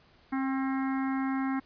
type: harmonic tone with a mistuned harmonic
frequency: 267.6 Hz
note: C4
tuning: 39 cents sharp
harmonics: 1 / 3 / 4 / 5 / 6 / 7 / 8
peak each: -28 / -38 / -40 / -42 / -44 / -45 / -46 dBFS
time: 0.32-1.6 s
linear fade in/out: 10 ms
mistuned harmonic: 3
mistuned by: -21 cents
effects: pink hiss -61 dBFS RMS until 1.65 s + resampled to 11025 Hz